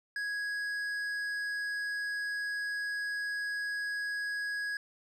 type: tone with tanh clipping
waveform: sine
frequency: 1661.2 Hz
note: G#6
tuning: in tune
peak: -34 dBFS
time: 0.16-4.77 s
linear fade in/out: 2 ms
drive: 9 dB
effects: none